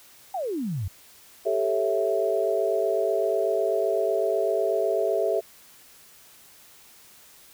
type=exponential sweep; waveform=sine; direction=down; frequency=815 to 85 Hz; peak=-26 dBFS; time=0.34-0.88 s; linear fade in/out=5 ms
type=chord; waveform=sine; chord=A dominant seventh; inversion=third; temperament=equal; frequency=392 / 440 / 554.4 / 659.3 Hz; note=G4 / A4 / C#5 / E5; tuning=0 / 0 / 0 / 0 cents; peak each=-27 / -27 / -30 / -25 dBFS; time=1.45-5.41 s; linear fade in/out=20 ms
effects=white hiss -52 dBFS RMS until 7.53 s